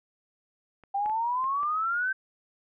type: clicks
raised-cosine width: 0.5 ms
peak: -37 / -28 / -31 / -32 / -31 dBFS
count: 5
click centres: 0.837 / 1.06 / 1.097 / 1.442 / 1.632 s
type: exponential sweep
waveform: sine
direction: up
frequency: 784 to 1568 Hz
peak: -25 dBFS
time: 0.94-2.13 s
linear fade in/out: 10 ms
effects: none